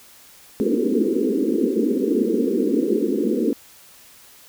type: band-pass noise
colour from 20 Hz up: pink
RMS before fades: -20 dBFS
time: 0.6-3.53 s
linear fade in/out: 0 ms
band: 210 to 480 Hz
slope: 96 dB/octave
effects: white hiss -48 dBFS RMS until 4.48 s